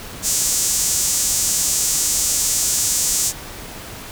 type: tone with high-pass filter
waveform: sawtooth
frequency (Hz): 241.2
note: B3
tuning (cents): -41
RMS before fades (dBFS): -19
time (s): 0.22-3.33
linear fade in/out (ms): 50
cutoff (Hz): 7000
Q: 2.5
effects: pink hiss -34 dBFS RMS until 4.11 s